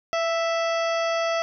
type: harmonic tone with a mistuned harmonic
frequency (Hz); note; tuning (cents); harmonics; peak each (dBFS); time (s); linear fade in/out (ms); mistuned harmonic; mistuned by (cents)
659.3; E5; 0; 1 / 2 / 3 / 4 / 5 / 7 / 8 / 9; -23 / -29 / -33 / -35 / -37 / -40 / -41 / -42; 0.13-1.42; 0; 1; +18
effects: none